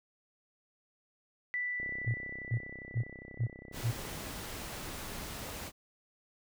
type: tone with exponential decay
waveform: sine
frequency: 1975.5 Hz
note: B6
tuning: in tune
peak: -31 dBFS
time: 1.54-5.09 s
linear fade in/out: 0 ms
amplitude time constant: 770 ms
type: click train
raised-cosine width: 2 ms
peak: -34 dBFS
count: 81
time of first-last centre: 1.8-4.269 s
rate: 32.4 Hz
type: tone bursts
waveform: sine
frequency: 116.54 Hz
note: A#2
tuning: in tune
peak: -27 dBFS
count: 5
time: 2.06-3.92 s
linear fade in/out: 20 ms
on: 84 ms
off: 360 ms
type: noise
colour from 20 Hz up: pink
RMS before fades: -42 dBFS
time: 3.72-5.72 s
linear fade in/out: 50 ms
effects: none